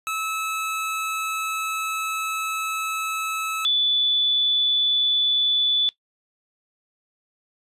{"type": "tone pair in turn", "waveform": ["25% pulse", "sine"], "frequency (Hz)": [1300, 3471], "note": ["E6", "A7"], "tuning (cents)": [-24, -24], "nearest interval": "octave + perfect fourth", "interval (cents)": 1700, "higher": "second", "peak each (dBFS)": [-21, -17], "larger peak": "second", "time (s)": [[0.07, 3.65], [3.65, 5.89]], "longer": "first", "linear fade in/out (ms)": 0, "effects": ["noise-tail reverb RT60 0.1 s tail -19 dB re dry", "resampled to 32000 Hz"]}